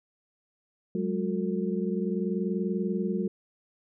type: tone cluster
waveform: sine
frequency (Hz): 187.5 / 207.9 / 361.8 / 451.3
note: F#3 / G#3 / F#4 / A4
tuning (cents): +23 / +2 / -39 / +44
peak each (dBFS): -30 / -31 / -32 / -36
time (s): 0.95-3.28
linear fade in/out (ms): 2
effects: none